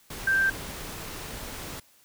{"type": "tone in noise", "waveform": "sine", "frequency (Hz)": 1571, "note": "G6", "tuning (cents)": 3, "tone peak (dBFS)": -20, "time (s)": [0.27, 0.5], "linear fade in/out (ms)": 5, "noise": "pink", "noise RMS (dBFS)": -38, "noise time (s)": [0.1, 1.8], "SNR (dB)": 15, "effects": ["white hiss -60 dBFS RMS until 2.04 s"]}